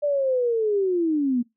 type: linear sweep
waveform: sine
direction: down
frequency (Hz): 593 to 233.1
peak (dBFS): -19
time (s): 0.02-1.43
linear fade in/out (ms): 20
effects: noise-tail reverb RT60 0.2 s tail -23 dB re dry